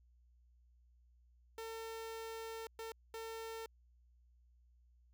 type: tone bursts at uneven times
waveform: sawtooth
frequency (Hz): 450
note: A4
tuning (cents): +39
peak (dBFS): -40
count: 3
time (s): 1.58-2.67 / 2.79-2.92 / 3.14-3.66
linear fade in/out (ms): 2
effects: added 60 Hz sine -65 dBFS peak until 5.13 s